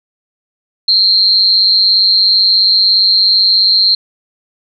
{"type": "tone with amplitude modulation", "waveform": "sine", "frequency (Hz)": 4186, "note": "C8", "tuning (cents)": 0, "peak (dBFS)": -3, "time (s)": [0.88, 3.95], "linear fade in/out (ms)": 5, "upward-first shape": "sine", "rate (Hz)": 195, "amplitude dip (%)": 80, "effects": []}